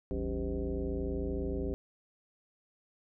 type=tone with frequency modulation; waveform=sine; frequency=160.7 Hz; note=E3; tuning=44 cents flat; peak=-31 dBFS; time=0.11-1.74 s; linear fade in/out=0 ms; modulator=116 Hz; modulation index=2.8; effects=none